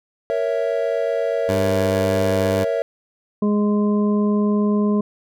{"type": "chord", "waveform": "triangle", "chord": "A# diminished", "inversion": "none", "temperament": "equal", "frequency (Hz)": [466.2, 554.4, 659.3], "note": ["A#4", "C#5", "E5"], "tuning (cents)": [0, 0, 0], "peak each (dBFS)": -21, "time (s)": [0.3, 2.82], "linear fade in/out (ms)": 0}
{"type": "tone", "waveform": "15% pulse", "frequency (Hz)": 98.2, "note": "G2", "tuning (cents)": 4, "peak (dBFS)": -14, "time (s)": [1.48, 2.65], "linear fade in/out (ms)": 20}
{"type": "harmonic tone", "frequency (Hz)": 207.7, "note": "G#3", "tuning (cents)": 0, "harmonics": [1, 2, 3, 5], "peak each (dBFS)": [-16, -23, -31, -31], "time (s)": [3.42, 5.01], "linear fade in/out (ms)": 5}
{"effects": []}